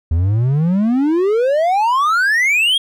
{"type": "exponential sweep", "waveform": "triangle", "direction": "up", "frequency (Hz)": [77.78, 3322], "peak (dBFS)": -10, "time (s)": [0.11, 2.78], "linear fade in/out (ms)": 5, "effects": []}